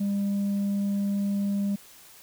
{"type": "tone", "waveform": "sine", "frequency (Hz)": 200.4, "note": "G3", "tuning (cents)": 38, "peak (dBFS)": -21, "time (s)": [0, 1.76], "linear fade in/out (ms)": 10, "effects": ["tanh soft clip ceiling -23 dBFS", "white hiss -51 dBFS RMS until 2.22 s"]}